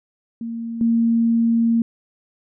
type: tone with level steps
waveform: sine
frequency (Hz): 230.5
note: A#3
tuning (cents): -19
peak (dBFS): -25 / -14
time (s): 0.41-1.82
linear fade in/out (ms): 2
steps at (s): 0.81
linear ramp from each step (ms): 2
effects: none